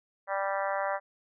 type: harmonic tone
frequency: 196 Hz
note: G3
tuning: in tune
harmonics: 3 / 4 / 5 / 6 / 7 / 8 / 9 / 10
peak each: -32 / -34 / -36 / -38 / -39 / -40 / -41 / -42 dBFS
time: 0.27-1 s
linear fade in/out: 50 ms
effects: none